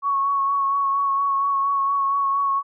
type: tone with vibrato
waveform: sine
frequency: 1108.7 Hz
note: C#6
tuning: in tune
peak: -18 dBFS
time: 0.02-2.63 s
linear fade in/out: 50 ms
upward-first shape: sine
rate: 4.3 Hz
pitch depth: 21 cents each way
effects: none